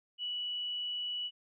sine tone, 2947 Hz, F#7, 8 cents flat, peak -34 dBFS, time 0.18-1.31 s, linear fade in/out 50 ms, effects none

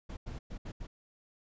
brown noise bursts at uneven times, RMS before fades -41 dBFS, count 5, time 0.09-0.17 / 0.26-0.39 / 0.5-0.58 / 0.65-0.72 / 0.8-0.87 s, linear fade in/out 10 ms, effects resampled to 16000 Hz

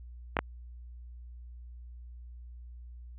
clicks, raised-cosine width 0.5 ms, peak -11 dBFS, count 2, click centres 0.368 / 0.39 s, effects added 60 Hz sine -44 dBFS peak until 3.18 s + resampled to 8000 Hz

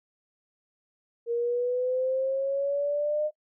sine exponential sweep, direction up, 466.2 to 611 Hz, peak -24 dBFS, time 1.26-3.31 s, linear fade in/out 50 ms, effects noise-tail reverb RT60 0.1 s tail -20 dB re dry

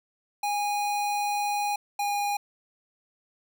square tone pair in turn, 822 / 816.8 Hz, G#5 / G#5, -18 / -29 cents, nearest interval unison, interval 11 cents, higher first, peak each -26 dBFS, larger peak neither, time 0.43-1.76 / 1.99-2.37 s, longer first, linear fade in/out 5 ms, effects none

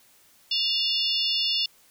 harmonic tone with a mistuned harmonic, 880 Hz, A5, in tune, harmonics 3 / 4 / 5 / 6, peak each -28 / -28 / -28 / -28 dBFS, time 0.51-1.66 s, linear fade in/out 5 ms, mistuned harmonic 3, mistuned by +120 cents, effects white hiss -58 dBFS RMS until 1.9 s

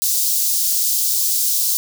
white high-pass noise, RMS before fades -18 dBFS, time 0.02-1.77 s, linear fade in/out 0 ms, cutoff 4500 Hz, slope 24 dB/octave, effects none

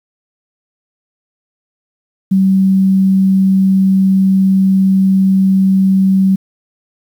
sine tone, 191.4 Hz, G3, 41 cents flat, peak -7 dBFS, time 2.31-6.36 s, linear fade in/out 10 ms, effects 7-bit

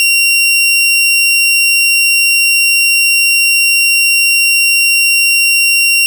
sawtooth tone, 2754 Hz, F7, 25 cents flat, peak -4 dBFS, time 0-6.06 s, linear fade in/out 0 ms, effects none

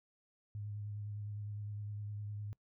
sine tone with vibrato, 103.83 Hz, G#2, in tune, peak -40 dBFS, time 0.55-2.53 s, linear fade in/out 0 ms, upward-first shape sine, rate 9.8 Hz, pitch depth 22 cents each way, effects noise-tail reverb RT60 0.1 s tail -23 dB re dry

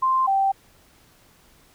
sine tone pair in turn, 1046.5 / 779.7 Hz, C6 / G5, 0 / -10 cents, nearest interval perfect fourth, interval 510 cents, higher first, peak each -17 dBFS, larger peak neither, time 0.02-0.27 / 0.27-0.52 s, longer neither, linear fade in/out 10 ms, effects pink hiss -56 dBFS RMS until 1.74 s

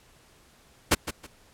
pink noise with echo, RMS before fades -19 dBFS, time 0.91-0.95 s, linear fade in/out 10 ms, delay 160 ms, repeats 2, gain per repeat -12 dB, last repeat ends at 1.27 s, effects pink hiss -58 dBFS RMS until 1.53 s + low-pass 12000 Hz 12 dB/octave

